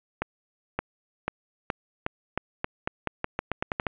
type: accelerating click train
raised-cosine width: 0.5 ms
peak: -11 dBFS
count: 16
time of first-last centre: 0.22-3.868 s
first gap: 570 ms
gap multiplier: 0.86
effects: resampled to 8000 Hz + 7-bit